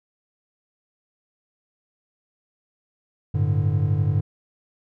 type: chord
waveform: triangle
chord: G suspended second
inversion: none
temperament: equal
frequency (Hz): 98 / 110 / 146.83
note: G2 / A2 / D3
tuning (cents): 0 / 0 / 0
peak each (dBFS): -20 / -22 / -21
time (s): 3.34-4.21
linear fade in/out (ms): 10
effects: none